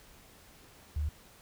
sine tone, 75 Hz, D2, 37 cents sharp, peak -29 dBFS, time 0.96-1.09 s, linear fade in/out 5 ms, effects pink hiss -57 dBFS RMS until 1.41 s

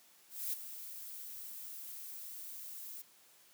violet noise with ADSR envelope, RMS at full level -36 dBFS, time 0.29-3.02 s, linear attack 240 ms, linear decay 15 ms, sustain -11 dB, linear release 5 ms, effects white hiss -64 dBFS RMS until 3.53 s + high-pass 150 Hz 12 dB/octave

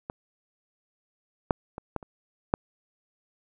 clicks, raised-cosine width 1 ms, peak -19 / -7 / -22 / -15 / -29 / -7 dBFS, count 6, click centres 0.099 / 1.508 / 1.781 / 1.963 / 2.028 / 2.539 s, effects none

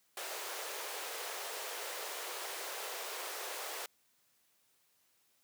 pink high-pass noise, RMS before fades -42 dBFS, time 0.17-3.86 s, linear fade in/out 2 ms, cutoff 400 Hz, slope 48 dB/octave, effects white hiss -73 dBFS RMS until 5.43 s + high-pass 80 Hz 12 dB/octave

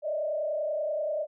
sine tone with frequency modulation, 609 Hz, D#5, 37 cents flat, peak -27 dBFS, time 0.02-1.27 s, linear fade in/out 50 ms, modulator 30.3 Hz, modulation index 1.1, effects none

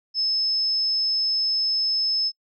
sine tone, 5220 Hz, E8, 18 cents flat, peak -20 dBFS, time 0.14-2.32 s, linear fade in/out 50 ms, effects noise-tail reverb RT60 0.1 s tail -23 dB re dry

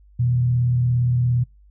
sine tone with frequency modulation, 122.5 Hz, B2, 14 cents flat, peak -16 dBFS, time 0.19-1.44 s, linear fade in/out 10 ms, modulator 37.3 Hz, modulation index 0.32, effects noise-tail reverb RT60 0.2 s tail -24 dB re dry + added 50 Hz sine -48 dBFS peak until 1.7 s

